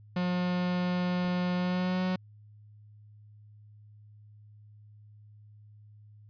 45% pulse tone with pitch glide, 179.2 to 184.24 Hz, F3 to F#3, +45 to -7 cents, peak -27 dBFS, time 0.16-2.16 s, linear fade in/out 5 ms, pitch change +48 cents, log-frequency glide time 1.55-2.03 s
clicks, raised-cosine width 2 ms, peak -34 dBFS, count 2, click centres 1.246 / 1.281 s
effects added 105 Hz sine -51 dBFS peak until 6.29 s + resampled to 11025 Hz

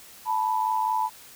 sine tone pair together, 878.2 / 983 Hz, A5 / B5, -4 / -8 cents, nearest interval major second, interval 196 cents, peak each -25 dBFS, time 0.25-1.1 s, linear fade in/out 50 ms, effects white hiss -48 dBFS RMS until 1.35 s

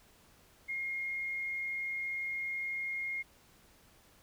sine tone, 2139 Hz, C7, 38 cents sharp, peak -34 dBFS, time 0.68-3.23 s, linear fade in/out 20 ms, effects pink hiss -63 dBFS RMS until 4.22 s

